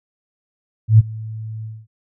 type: tone with ADSR envelope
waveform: sine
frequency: 110 Hz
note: A2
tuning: in tune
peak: -3 dBFS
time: 0.88-1.87 s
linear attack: 110 ms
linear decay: 25 ms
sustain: -23 dB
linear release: 230 ms
effects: none